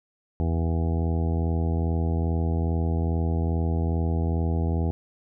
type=harmonic tone; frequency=82.41 Hz; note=E2; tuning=in tune; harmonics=1 / 2 / 3 / 4 / 5 / 6 / 8 / 9 / 10; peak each=-23 / -29 / -33 / -35 / -37 / -39 / -41 / -42 / -43 dBFS; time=0.4-4.91 s; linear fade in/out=0 ms; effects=none